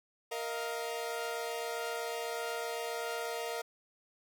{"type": "chord", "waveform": "sawtooth", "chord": "Bb suspended fourth", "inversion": "none", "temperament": "equal with one note detuned", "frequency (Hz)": [466.2, 630.6, 698.5], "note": ["Bb4", "Eb5", "F5"], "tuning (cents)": [0, 23, 0], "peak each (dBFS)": [-34, -38, -37], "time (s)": [0.31, 3.62], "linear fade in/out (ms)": 10, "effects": []}